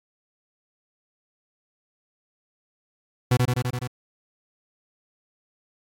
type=tone with echo; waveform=40% pulse; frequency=124 Hz; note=B2; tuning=7 cents sharp; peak=-15 dBFS; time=3.31-3.37 s; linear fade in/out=5 ms; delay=84 ms; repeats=6; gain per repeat=-2 dB; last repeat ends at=3.874 s; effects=AAC 48 kbps